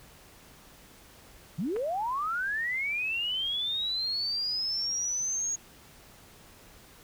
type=linear sweep; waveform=sine; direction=up; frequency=140.6 to 6660 Hz; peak=-28 dBFS; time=1.58-5.56 s; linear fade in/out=10 ms
type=clicks; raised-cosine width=0.5 ms; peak=-27 dBFS; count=2; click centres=1.762 / 1.766 s
effects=pink hiss -54 dBFS RMS until 7.03 s